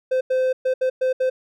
triangle tone bursts at uneven times, 516 Hz, C5, 24 cents flat, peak -15 dBFS, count 6, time 0.11-0.21 / 0.3-0.53 / 0.65-0.74 / 0.81-0.9 / 1.01-1.13 / 1.2-1.3 s, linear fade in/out 10 ms, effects none

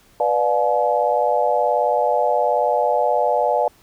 sine chord, B diminished seventh, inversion none, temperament just, 493.9 / 592.7 / 711.2 / 853.4 Hz, B4 / D5 / F5 / Ab5, 0 / +16 / +31 / +47 cents, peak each -22 / -20 / -21 / -21 dBFS, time 0.2-3.68 s, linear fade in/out 2 ms, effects pink hiss -54 dBFS RMS until 3.82 s

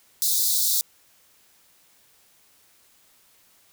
white high-pass noise, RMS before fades -22 dBFS, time 0.22-0.81 s, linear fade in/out 0 ms, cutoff 3600 Hz, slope 96 dB/octave, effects white hiss -59 dBFS RMS until 3.72 s

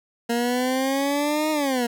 20% pulse exponential two-way sweep, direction up then down, 233.1 to 312 to 233.1 Hz, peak -16 dBFS, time 0.29-1.87 s, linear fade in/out 10 ms, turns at 1.51 s, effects none

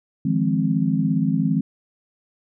sine chord, F minor seventh, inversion third, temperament equal with one note detuned, 155.56 / 172.91 / 207.7 / 261.6 Hz, Eb3 / F3 / Ab3 / C4, 0 / -17 / 0 / 0 cents, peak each -23 dBFS, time 0.25-1.61 s, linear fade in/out 5 ms, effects none

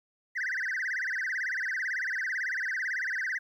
sine tone with vibrato, 1760 Hz, A6, in tune, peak -27 dBFS, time 0.35-3.39 s, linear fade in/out 20 ms, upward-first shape sine, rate 18 Hz, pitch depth 260 cents each way, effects tanh soft clip ceiling -27 dBFS + 11-bit

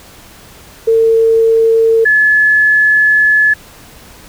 sine tone pair in turn, 451.8 / 1715.7 Hz, A4 / A6, +46 / -44 cents, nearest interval octave + major seventh, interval 2310 cents, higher second, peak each -6 dBFS, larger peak neither, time 0.87-2.05 / 2.05-3.54 s, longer second, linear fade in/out 10 ms, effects pink hiss -38 dBFS RMS until 4.28 s

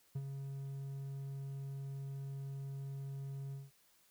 triangle tone with ADSR envelope, 137.3 Hz, C#3, 16 cents flat, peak -33 dBFS, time 0.15-3.71 s, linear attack 9 ms, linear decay 49 ms, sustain -6 dB, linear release 180 ms, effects white hiss -70 dBFS RMS until 4.1 s

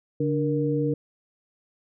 sine tone cluster, 144.5 / 293.9 / 468.5 Hz, D3 / D4 / A#4, -28 / +1 / +9 cents, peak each -26 dBFS, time 0.2-0.94 s, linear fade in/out 5 ms, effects none

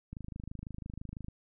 click train, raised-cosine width 5 ms, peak -29 dBFS, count 31, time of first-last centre 0.13-1.284 s, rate 26 Hz, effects none

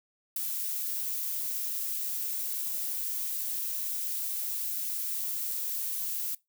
violet noise with ADSR envelope, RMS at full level -28 dBFS, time 0.36-6.35 s, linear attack 5 ms, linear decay 8 ms, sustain -5 dB, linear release 5 ms, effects noise-tail reverb RT60 0.2 s tail -22 dB re dry

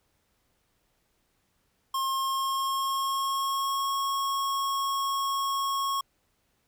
square tone with pitch glide, 1071 to 1096 Hz, C6 to C#6, +40 to -20 cents, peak -27 dBFS, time 1.94-6.01 s, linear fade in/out 5 ms, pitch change +40 cents, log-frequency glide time 2.07-3.94 s, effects pink hiss -72 dBFS RMS until 6.67 s

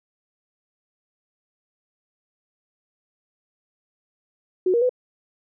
sine tone with pitch steps, 367.9 / 471.6 / 501 Hz, F#4 / A#4 / B4, -10 / +20 / +25 cents, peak -16 dBFS, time 4.66-4.894 s, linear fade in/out 5 ms, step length 78 ms, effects none

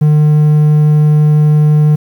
triangle tone, 151 Hz, D3, 48 cents sharp, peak -3 dBFS, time 0.01-1.96 s, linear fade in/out 10 ms, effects 7-bit

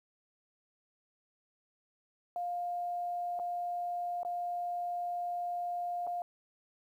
sine tone with dropouts, 704 Hz, F5, 14 cents sharp, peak -33 dBFS, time 2.36-6.22 s, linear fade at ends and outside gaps 1 ms, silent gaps 3.391-3.397 / 4.232-4.249 / 6.068-6.073 s, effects 11-bit

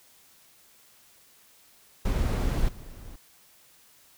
brown noise with level steps, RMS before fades -25 / -43 dBFS, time 2.05-3.16 s, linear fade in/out 5 ms, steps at 2.68 s, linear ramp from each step 10 ms, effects white hiss -58 dBFS RMS until 4.17 s

